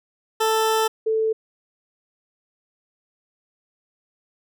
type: tone pair in turn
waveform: 20% pulse / sine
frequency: 441.3 / 441.3 Hz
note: A4 / A4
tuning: +5 / +5 cents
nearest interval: unison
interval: 0 cents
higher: neither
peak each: -13 / -18 dBFS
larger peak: first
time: 0.4-0.88 / 1.06-1.33 s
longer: first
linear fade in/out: 10 ms
effects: none